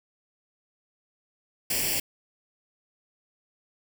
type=noise with comb filter; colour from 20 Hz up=white; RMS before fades=-27 dBFS; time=1.7-2 s; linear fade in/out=5 ms; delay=0.39 ms; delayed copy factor=+0.8; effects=none